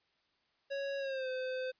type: tone with pitch glide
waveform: square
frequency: 554.4 to 514.3 Hz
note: C#5 to C5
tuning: 0 to -30 cents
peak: -36 dBFS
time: 0.7-1.72 s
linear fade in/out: 20 ms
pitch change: -130 cents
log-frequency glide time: 0.98-1.29 s
effects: white hiss -75 dBFS RMS until 1.79 s + resampled to 11025 Hz